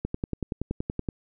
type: click train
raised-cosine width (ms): 3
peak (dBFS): -15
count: 12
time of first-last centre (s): 0.05-1.088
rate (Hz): 10.6
effects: none